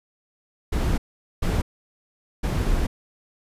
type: noise bursts at uneven times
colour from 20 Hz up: brown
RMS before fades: -22 dBFS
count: 3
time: 0.72-0.98 / 1.42-1.62 / 2.43-2.87 s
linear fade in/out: 10 ms
effects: resampled to 32000 Hz